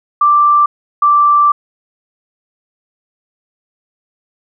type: tone pair in turn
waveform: sine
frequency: 1176 / 1171.9 Hz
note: D6 / D6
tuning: +2 / -4 cents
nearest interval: unison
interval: 6 cents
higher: first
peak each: -6 dBFS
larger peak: neither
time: 0.21-0.66 / 1.02-1.52 s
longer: second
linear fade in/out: 5 ms
effects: none